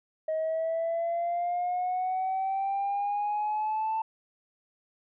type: exponential sweep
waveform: sine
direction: up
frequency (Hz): 629 to 889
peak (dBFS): -25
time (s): 0.28-4.02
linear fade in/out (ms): 5
effects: tanh soft clip ceiling -24 dBFS